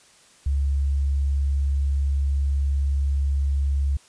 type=tone; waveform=sine; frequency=69.6 Hz; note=C#2; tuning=8 cents sharp; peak=-19 dBFS; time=0.46-3.97 s; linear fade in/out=5 ms; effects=white hiss -54 dBFS RMS until 4.08 s + resampled to 22050 Hz